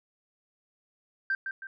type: tone with echo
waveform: sine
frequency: 1568 Hz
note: G6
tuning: in tune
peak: -24 dBFS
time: 1.3-1.35 s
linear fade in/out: 2 ms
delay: 160 ms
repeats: 2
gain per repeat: -7 dB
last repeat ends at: 1.67 s
effects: tanh soft clip ceiling -21 dBFS